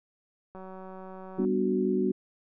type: click train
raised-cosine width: 1 ms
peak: -31 dBFS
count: 170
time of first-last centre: 0.55-1.449 s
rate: 188 Hz
type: chord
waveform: sine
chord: G major seventh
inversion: none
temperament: equal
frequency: 196 / 246.9 / 293.7 / 370 Hz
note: G3 / B3 / D4 / F#4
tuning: 0 / 0 / 0 / 0 cents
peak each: -29 / -30 / -33 / -27 dBFS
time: 1.38-2.12 s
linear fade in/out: 10 ms
effects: none